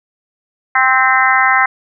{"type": "harmonic tone with a mistuned harmonic", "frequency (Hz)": 261.6, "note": "C4", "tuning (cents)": 0, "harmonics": [3, 4, 5, 6, 7, 8], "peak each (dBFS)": [-16, -16, -16, -16, -16, -16], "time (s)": [0.75, 1.66], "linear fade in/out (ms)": 5, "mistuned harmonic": 8, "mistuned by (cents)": -41, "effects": []}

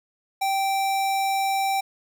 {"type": "tone", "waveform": "square", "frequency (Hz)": 780, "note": "G5", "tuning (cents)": -9, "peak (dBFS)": -22, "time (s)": [0.41, 1.81], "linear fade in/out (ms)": 10, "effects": []}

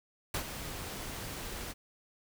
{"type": "noise with ADSR envelope", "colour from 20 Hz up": "pink", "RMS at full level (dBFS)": -32, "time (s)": [0.34, 1.74], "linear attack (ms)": 4, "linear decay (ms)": 82, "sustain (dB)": -9, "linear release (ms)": 34, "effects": []}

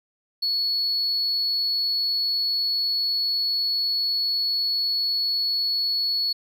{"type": "tone", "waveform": "triangle", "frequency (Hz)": 4392, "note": "C#8", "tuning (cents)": -17, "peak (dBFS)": -19, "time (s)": [0.42, 6.33], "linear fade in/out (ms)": 10, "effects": ["tanh soft clip ceiling -17 dBFS"]}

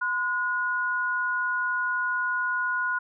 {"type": "tone pair together", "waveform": "sine", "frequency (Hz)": [1024, 1448.2], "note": ["C6", "F#6"], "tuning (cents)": [-38, -38], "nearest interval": "tritone", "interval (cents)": 600, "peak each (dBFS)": [-30, -25], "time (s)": [0.01, 2.99], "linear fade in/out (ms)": 10, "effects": []}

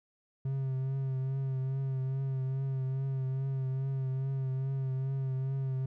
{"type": "tone with vibrato", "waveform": "triangle", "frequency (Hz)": 133.3, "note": "C3", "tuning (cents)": 33, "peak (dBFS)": -28, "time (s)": [0.45, 5.86], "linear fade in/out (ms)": 5, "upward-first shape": "triangle", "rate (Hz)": 2.4, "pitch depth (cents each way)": 37, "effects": []}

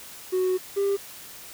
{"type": "tone pair in turn", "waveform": "triangle", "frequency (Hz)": [370, 397.9], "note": ["F#4", "G4"], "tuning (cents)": [0, 26], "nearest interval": "minor second", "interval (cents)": 126, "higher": "second", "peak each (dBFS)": -18, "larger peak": "neither", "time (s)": [[0.32, 0.58], [0.76, 0.97]], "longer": "first", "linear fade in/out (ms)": 20, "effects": ["tanh soft clip ceiling -16 dBFS", "white hiss -43 dBFS RMS until 1.53 s"]}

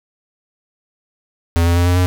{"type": "tone with pitch steps", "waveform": "square", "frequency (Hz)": [84.4, 85.88, 87.38, 88.9, 90.46], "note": ["E2", "F2", "F2", "F2", "F#2"], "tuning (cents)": [41, -29, 1, 31, -39], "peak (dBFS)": -12, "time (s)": [1.56, 2.06], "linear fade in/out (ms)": 0, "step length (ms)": 100, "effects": []}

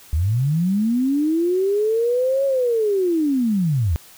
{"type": "linear two-way sweep", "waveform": "sine", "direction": "up then down", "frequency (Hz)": [70.8, 554.4, 70.8], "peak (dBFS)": -16, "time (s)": [0.13, 3.96], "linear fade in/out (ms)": 0, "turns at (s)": 2.45, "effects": ["white hiss -46 dBFS RMS until 4.17 s"]}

